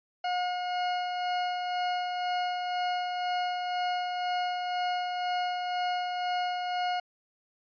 40% pulse tone with tremolo, 720 Hz, F#5, 47 cents flat, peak -26 dBFS, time 0.24-7 s, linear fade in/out 5 ms, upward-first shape sine, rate 2 Hz, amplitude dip 35%, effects resampled to 11025 Hz

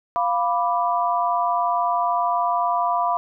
sine chord, B diminished, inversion second, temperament equal, 698.5 / 987.8 / 1174.7 Hz, F5 / B5 / D6, 0 / 0 / 0 cents, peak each -22 / -22 / -25 dBFS, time 0.16-3.17 s, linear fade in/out 0 ms, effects none

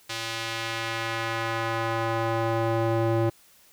square tone with band-pass filter sweep, 113.9 Hz, A#2, 40 cents flat, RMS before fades -27 dBFS, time 0.09-3.3 s, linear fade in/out 10 ms, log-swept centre 4000 to 420 Hz, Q 0.83, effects white hiss -57 dBFS RMS until 3.72 s

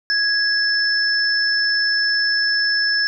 sine tone pair together, 1661.2 / 5279 Hz, G#6 / E8, 0 / +2 cents, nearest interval octave + minor sixth, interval 2002 cents, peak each -18 / -19 dBFS, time 0.1-3.07 s, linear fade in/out 0 ms, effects none

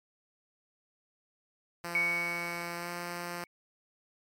5% pulse tone with pitch glide, 171.9 to 174.2 Hz, F3 to F3, -27 to -4 cents, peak -25 dBFS, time 1.84-3.44 s, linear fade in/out 2 ms, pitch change +23 cents, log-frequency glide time 2.77-2.89 s
sine tone with exponential decay, 2234 Hz, C#7, 13 cents sharp, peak -24 dBFS, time 1.95-3.47 s, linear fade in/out 1 ms, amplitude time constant 330 ms
effects MP3 96 kbps

